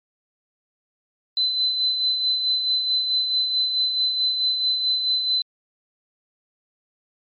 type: tone with tremolo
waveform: sine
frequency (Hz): 4035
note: B7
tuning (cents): +36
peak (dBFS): -17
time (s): 1.37-5.42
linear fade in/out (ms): 2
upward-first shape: sine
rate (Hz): 4.6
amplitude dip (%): 45
effects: MP3 32 kbps